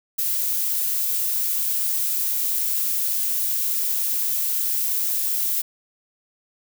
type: noise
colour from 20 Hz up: violet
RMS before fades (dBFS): -23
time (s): 0.18-5.62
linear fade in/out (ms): 10
effects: none